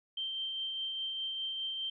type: tone with tremolo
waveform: sine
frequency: 3136 Hz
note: G7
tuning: in tune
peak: -33 dBFS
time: 0.17-1.9 s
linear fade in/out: 5 ms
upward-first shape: triangle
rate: 4.9 Hz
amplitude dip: 30%
effects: none